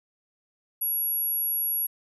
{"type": "tone", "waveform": "sine", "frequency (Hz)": 11330, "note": "F9", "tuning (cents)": 24, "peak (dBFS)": -24, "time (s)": [0.81, 1.87], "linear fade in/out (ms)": 10, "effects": []}